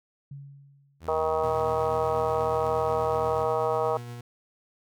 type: tone with exponential decay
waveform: sine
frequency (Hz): 140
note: C#3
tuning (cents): +18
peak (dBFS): -36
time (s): 0.31-1.28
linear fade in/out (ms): 5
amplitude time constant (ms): 210
type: tone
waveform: sawtooth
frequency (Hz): 81.3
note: E2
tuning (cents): -23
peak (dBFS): -35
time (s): 1-3.48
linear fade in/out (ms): 50
type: harmonic tone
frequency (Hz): 158.2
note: D#3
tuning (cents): +29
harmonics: 3 / 4 / 5 / 6 / 7 / 8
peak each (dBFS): -27 / -29 / -31 / -33 / -34 / -35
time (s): 1.08-3.97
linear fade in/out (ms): 2
type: tone with tremolo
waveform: 40% pulse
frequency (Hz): 120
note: B2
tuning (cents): -49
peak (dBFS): -35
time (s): 1.43-4.21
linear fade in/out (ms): 5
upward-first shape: sine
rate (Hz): 8.3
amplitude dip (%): 25
effects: none